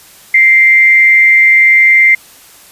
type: tone with frequency modulation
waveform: sine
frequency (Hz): 2093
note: C7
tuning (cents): 0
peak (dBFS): -3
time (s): 0.34-2.15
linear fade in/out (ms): 5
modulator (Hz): 203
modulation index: 0.25
effects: white hiss -39 dBFS RMS until 2.71 s + resampled to 32000 Hz